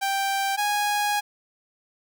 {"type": "tone pair in turn", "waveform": "sawtooth", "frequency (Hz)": [785, 826.9], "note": ["G5", "G#5"], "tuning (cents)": [2, -8], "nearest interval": "minor second", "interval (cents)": 90, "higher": "second", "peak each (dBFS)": [-19, -18], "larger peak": "second", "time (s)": [[0.01, 0.57], [0.57, 1.21]], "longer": "second", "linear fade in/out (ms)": 20, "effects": []}